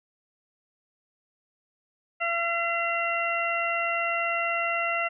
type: harmonic tone with a mistuned harmonic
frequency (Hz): 679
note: F5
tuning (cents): -49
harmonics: 1 / 2 / 3 / 4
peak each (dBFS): -30 / -30 / -30 / -30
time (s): 2.2-5.09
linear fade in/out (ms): 20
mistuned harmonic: 4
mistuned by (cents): +18
effects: none